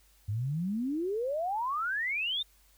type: exponential sweep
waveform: sine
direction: up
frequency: 98 to 3712 Hz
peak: -29 dBFS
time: 0.28-2.43 s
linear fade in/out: 10 ms
effects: added 50 Hz sine -63 dBFS peak until 2.77 s + white hiss -65 dBFS RMS until 2.77 s